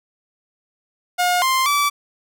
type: tone with pitch steps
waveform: sawtooth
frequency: 716 / 1049 / 1155 Hz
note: F5 / C6 / D6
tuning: +43 / +4 / -29 cents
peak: -12 dBFS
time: 1.18-1.9 s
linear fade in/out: 20 ms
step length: 240 ms
effects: none